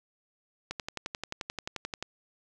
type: click train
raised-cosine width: 0.2 ms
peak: -17 dBFS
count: 16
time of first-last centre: 0.71-2.026 s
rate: 11.4 Hz
effects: none